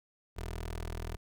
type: tone with notch filter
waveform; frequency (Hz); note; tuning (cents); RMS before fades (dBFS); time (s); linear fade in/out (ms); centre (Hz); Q
15% pulse; 40.79; E1; -17; -39; 0.36-1.17; 20; 150; 1.5
effects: none